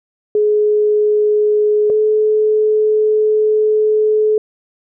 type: tone pair in turn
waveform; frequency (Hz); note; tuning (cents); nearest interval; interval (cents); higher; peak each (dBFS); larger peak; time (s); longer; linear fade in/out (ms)
sine; 421.4 / 429; G#4 / A4; +25 / -44; unison; 31; second; -10; neither; 0.35-1.9 / 1.9-4.38; second; 2
effects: none